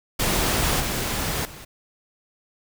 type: noise with level steps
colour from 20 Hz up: pink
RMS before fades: -22 / -26 / -41 dBFS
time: 0.19-1.65 s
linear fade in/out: 10 ms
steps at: 0.8 / 1.45 s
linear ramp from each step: 2 ms
effects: none